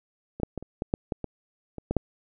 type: clicks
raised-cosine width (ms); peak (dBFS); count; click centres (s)
2; -23 / -9 / -18 / -27 / -15 / -10 / -14 / -18 / -23 / -13 / -8; 11; 0.4 / 0.433 / 0.577 / 0.626 / 0.821 / 0.939 / 1.122 / 1.243 / 1.783 / 1.91 / 1.967
effects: none